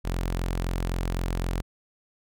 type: tone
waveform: sawtooth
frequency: 43.85 Hz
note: F1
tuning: 8 cents sharp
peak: -22 dBFS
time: 0.04-1.62 s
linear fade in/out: 20 ms
effects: none